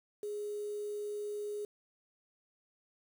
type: tone with quantisation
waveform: sine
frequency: 415.3 Hz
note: G#4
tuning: in tune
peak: -36 dBFS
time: 0.23-1.65 s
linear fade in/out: 2 ms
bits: 9
effects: none